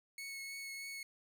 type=tone with vibrato; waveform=sawtooth; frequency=2200 Hz; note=C#7; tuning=14 cents flat; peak=-40 dBFS; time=0.18-1.03 s; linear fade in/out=2 ms; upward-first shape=triangle; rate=3.2 Hz; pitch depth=15 cents each way; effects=none